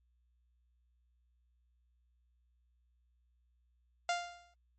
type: tone with exponential decay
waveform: sawtooth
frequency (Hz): 698.5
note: F5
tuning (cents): 0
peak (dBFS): -25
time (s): 4.09-4.54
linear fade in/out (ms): 2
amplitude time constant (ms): 96
effects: added 60 Hz sine -70 dBFS peak until 4.78 s + MP3 32 kbps